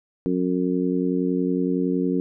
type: harmonic tone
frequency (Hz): 90.8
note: F#2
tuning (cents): -32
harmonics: 2 / 3 / 4 / 5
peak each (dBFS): -25 / -23 / -27 / -29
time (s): 0.26-2.2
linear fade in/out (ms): 0
effects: none